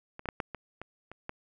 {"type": "clicks", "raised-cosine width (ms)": 0.5, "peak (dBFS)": [-27, -22, -16, -16, -23, -25, -29, -21], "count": 8, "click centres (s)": [0.194, 0.257, 0.288, 0.402, 0.547, 0.816, 1.116, 1.294], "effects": []}